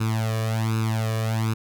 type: tone with flanger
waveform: sawtooth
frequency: 111.2 Hz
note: A2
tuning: 19 cents sharp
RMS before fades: -24 dBFS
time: 0-1.54 s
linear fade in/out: 10 ms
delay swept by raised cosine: 0.77 to 1.74 ms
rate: 1.3 Hz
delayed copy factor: +0.9
effects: none